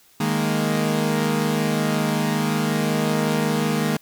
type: chord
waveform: sawtooth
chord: D# suspended fourth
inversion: none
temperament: equal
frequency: 155.56 / 207.7 / 233.1 Hz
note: D#3 / G#3 / A#3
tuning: 0 / 0 / 0 cents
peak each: -20 dBFS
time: 0.2-3.97 s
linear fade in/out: 5 ms
effects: white hiss -55 dBFS RMS until 4.01 s